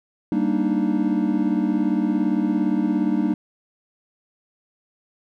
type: chord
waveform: triangle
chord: Eb major seventh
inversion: first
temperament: equal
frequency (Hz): 196 / 233.1 / 293.7 / 311.1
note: G3 / Bb3 / D4 / Eb4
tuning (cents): 0 / 0 / 0 / 0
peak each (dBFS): -22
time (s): 0.32-3.34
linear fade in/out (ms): 2
effects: none